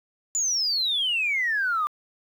sine exponential sweep, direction down, 7110 to 1174.7 Hz, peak -21 dBFS, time 0.35-1.87 s, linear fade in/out 0 ms, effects tanh soft clip ceiling -17 dBFS + 9-bit

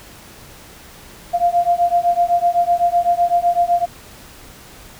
sine beating tone pair, 693 / 700.9 Hz, F5 / F5, -14 / +6 cents, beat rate 7.9 Hz, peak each -16 dBFS, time 1.33-3.86 s, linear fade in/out 20 ms, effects pink hiss -41 dBFS RMS until 4.99 s

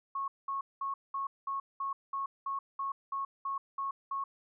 sine tone bursts, 1097 Hz, C#6, 18 cents flat, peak -32 dBFS, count 13, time 0.15-4.24 s, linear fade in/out 5 ms, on 130 ms, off 200 ms, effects none

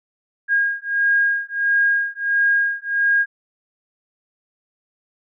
sine beating tone pair, 1627 / 1628.5 Hz, G#6 / G#6, -36 / -34 cents, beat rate 1.5 Hz, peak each -19 dBFS, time 0.48-3.26 s, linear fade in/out 50 ms, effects none

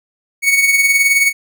45% pulse tone with tremolo, 2226 Hz, C#7, 7 cents sharp, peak -7 dBFS, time 0.42-1.33 s, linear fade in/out 50 ms, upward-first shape triangle, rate 19 Hz, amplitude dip 60%, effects none

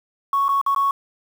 sine tone with dropouts, 1108.7 Hz, C#6, in tune, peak -15 dBFS, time 0.33-0.91 s, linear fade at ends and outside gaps 2 ms, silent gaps 0.483-0.49 / 0.614-0.663 / 0.748-0.761 s, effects tanh soft clip ceiling -12 dBFS + 7-bit

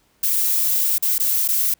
violet noise with dropouts, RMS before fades -19 dBFS, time 0.23-1.74 s, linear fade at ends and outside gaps 5 ms, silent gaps 0.982-1.024 / 1.182-1.198 / 1.479-1.486 s, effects pink hiss -61 dBFS RMS until 1.79 s

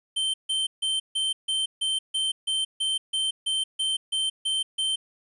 square tone bursts, 3111 Hz, G7, 14 cents flat, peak -24 dBFS, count 15, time 0.16-4.96 s, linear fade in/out 10 ms, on 180 ms, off 150 ms, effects resampled to 24000 Hz + 10-bit

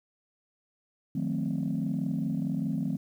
sine chord, D# diminished seventh, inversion none, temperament equal with one note detuned, 155.56 / 180.67 / 220 / 261.6 Hz, D#3 / F#3 / A3 / C4, 0 / -41 / 0 / 0 cents, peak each -32 dBFS, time 1.15-2.97 s, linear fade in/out 5 ms, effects tanh soft clip ceiling -21 dBFS + 10-bit

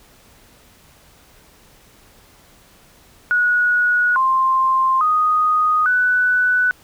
sine tone with pitch steps, 1459 / 1051 / 1243 / 1490 Hz, F#6 / C6 / D#6 / F#6, -25 / +7 / -2 / +12 cents, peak -13 dBFS, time 3.31-6.71 s, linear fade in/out 0 ms, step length 850 ms, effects pink hiss -50 dBFS RMS until 6.83 s

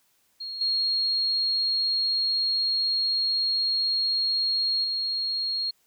sine tone with level steps, 4271 Hz, C8, 35 cents sharp, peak -32 / -22 / -25 dBFS, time 0.4-5.71 s, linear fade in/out 10 ms, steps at 0.61 / 4.84 s, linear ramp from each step 2 ms, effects white hiss -67 dBFS RMS until 5.86 s

